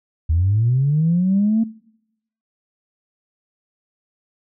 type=linear sweep; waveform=sine; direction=up; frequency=75.9 to 228.9 Hz; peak=-13 dBFS; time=0.29-1.64 s; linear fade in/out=10 ms; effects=noise-tail reverb RT60 0.8 s tail -22 dB re dry + tanh soft clip ceiling -9 dBFS

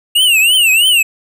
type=tone with vibrato; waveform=square; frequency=2794 Hz; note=F7; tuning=in tune; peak=-8 dBFS; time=0.15-1.03 s; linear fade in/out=10 ms; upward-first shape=triangle; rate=3.1 Hz; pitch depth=200 cents each way; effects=none

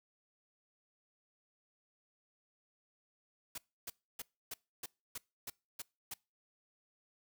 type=noise bursts; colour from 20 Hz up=white; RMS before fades=-43 dBFS; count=9; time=3.55-6.14 s; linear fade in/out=5 ms; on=30 ms; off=290 ms; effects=noise-tail reverb RT60 0.3 s tail -25 dB re dry

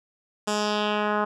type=tone with low-pass filter sweep; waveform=10% pulse; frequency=209.6 Hz; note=G#3; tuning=16 cents sharp; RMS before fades=-25 dBFS; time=0.47-1.25 s; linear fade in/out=10 ms; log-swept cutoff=8100 to 1300 Hz; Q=2; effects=none

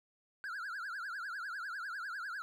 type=tone with vibrato; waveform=triangle; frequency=1490 Hz; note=F#6; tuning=12 cents sharp; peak=-37 dBFS; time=0.44-2.42 s; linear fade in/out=0 ms; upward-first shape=triangle; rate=10 Hz; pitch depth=240 cents each way; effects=none

